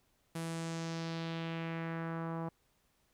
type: tone with low-pass filter sweep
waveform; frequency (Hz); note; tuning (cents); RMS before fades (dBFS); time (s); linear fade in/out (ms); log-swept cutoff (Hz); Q
sawtooth; 164.81; E3; 0; -39; 0.35-2.49; 5; 11000 to 970; 1.9
effects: pink hiss -74 dBFS RMS until 3.13 s